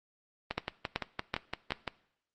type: two click trains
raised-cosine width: 0.3 ms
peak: -16 / -13 dBFS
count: 9 / 4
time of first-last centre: 0.51-1.878 / 0.58-1.721 s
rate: 5.85 / 2.63 Hz
effects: noise-tail reverb RT60 0.7 s tail -19 dB re dry + Opus 24 kbps